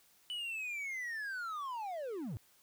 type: linear sweep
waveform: triangle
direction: down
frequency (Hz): 2990 to 89.6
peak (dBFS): -36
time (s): 0.3-2.37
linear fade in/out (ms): 0
effects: white hiss -67 dBFS RMS until 2.62 s